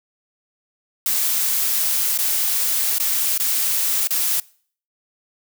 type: noise with dropouts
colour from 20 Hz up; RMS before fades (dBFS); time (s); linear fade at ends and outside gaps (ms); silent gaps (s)
blue; -20; 1.06-4.4; 2; 2.177-2.187 / 2.984-2.999 / 3.378-3.398 / 4.073-4.106
effects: noise-tail reverb RT60 0.5 s tail -23 dB re dry